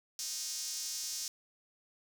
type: tone with high-pass filter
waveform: sawtooth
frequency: 311.1 Hz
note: D#4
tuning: in tune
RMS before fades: -39 dBFS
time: 0.19-1.28 s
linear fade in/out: 2 ms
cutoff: 5700 Hz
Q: 2.9
effects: none